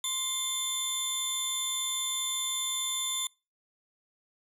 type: tone pair together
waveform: 20% pulse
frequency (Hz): 1051 / 3535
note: C6 / A7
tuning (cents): +7 / +7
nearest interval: octave + major sixth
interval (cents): 2100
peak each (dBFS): -35 / -24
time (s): 0.04-3.27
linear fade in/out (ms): 2
effects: noise-tail reverb RT60 0.3 s tail -26 dB re dry